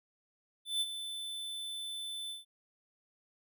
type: tone with ADSR envelope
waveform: square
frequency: 3520 Hz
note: A7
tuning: in tune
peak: -29 dBFS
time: 0.65-2.45 s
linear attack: 160 ms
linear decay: 39 ms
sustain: -10 dB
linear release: 150 ms
effects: none